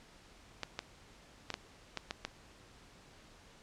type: clicks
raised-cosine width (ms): 0.2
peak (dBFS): -19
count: 7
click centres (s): 0.633 / 0.791 / 1.503 / 1.541 / 1.973 / 2.109 / 2.25
effects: pink hiss -59 dBFS RMS until 3.62 s + low-pass 7000 Hz 12 dB/octave